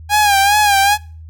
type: tone with vibrato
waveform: sawtooth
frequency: 814 Hz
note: G#5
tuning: 35 cents flat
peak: -6 dBFS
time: 0.09-0.98 s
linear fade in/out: 50 ms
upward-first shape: sine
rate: 2.5 Hz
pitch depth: 69 cents each way
effects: noise-tail reverb RT60 0.4 s tail -25 dB re dry + added 80 Hz sine -32 dBFS peak until 1.29 s